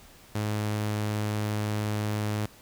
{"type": "tone", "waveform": "sawtooth", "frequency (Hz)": 105.7, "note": "G#2", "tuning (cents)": 31, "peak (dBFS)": -23, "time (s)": [0.35, 2.46], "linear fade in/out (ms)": 5, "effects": ["pink hiss -53 dBFS RMS until 2.61 s"]}